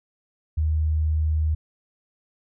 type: tone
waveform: sine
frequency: 77.78 Hz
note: D#2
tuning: in tune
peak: -19 dBFS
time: 0.57-1.55 s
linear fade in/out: 10 ms
effects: none